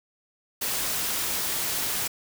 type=noise; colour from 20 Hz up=white; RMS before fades=-28 dBFS; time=0.61-2.08 s; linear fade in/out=10 ms; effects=none